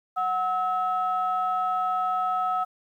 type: tone pair together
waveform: sine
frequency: 738 / 1292.7 Hz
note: F#5 / E6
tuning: -5 / -34 cents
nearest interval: minor seventh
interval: 971 cents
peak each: -25 dBFS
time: 0.16-2.65 s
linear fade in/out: 20 ms
effects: tanh soft clip ceiling -16 dBFS + 10-bit